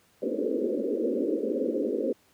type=band-pass noise; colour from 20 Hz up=white; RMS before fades=-28 dBFS; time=0.22-2.13 s; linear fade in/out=5 ms; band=220 to 540 Hz; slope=96 dB/octave; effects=pink hiss -63 dBFS RMS until 2.33 s + high-pass 100 Hz 12 dB/octave